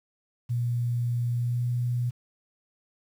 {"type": "tone with pitch glide", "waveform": "sine", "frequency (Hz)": [120, 121.89], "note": ["B2", "B2"], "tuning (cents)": [-49, -22], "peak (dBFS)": -24, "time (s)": [0.49, 2.11], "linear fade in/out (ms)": 20, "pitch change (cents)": 27, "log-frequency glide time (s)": [1.32, 1.68], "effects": ["9-bit"]}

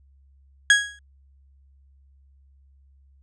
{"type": "tone with exponential decay", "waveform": "35% pulse", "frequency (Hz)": 1655, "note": "G#6", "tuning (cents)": -6, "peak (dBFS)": -8, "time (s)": [0.7, 0.99], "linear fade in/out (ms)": 2, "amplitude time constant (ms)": 61, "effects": ["added 68 Hz sine -53 dBFS peak until 3.22 s", "resampled to 22050 Hz"]}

